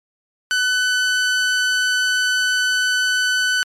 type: tone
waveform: sawtooth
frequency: 1501 Hz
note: F#6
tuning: 24 cents sharp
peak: -12 dBFS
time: 0.51-3.63 s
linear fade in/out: 0 ms
effects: low-pass 8000 Hz 12 dB/octave + MP3 96 kbps